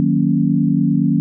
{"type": "chord", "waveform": "sine", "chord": "D# minor seventh", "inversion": "none", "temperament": "equal", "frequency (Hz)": [155.56, 185, 233.1, 277.2], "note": ["D#3", "F#3", "A#3", "C#4"], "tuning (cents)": [0, 0, 0, 0], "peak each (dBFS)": -18, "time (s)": [0, 1.2], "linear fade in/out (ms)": 0, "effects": []}